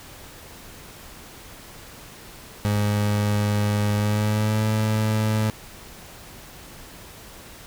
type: tone with pitch glide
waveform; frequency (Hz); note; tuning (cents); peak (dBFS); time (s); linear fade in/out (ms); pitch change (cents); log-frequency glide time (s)
30% pulse; 103.83 to 108.43; G#2 to A2; 0 to -25; -17; 2.65-5.5; 0; +75; 3.94-4.64
effects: pink hiss -43 dBFS RMS until 7.66 s